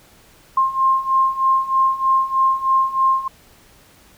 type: beating tone pair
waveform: sine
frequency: 1059 / 1062.2 Hz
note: C6 / C6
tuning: +21 / +26 cents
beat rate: 3.2 Hz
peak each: -19 / -16 dBFS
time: 0.57-3.28 s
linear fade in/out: 5 ms
effects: pink hiss -50 dBFS RMS until 4.17 s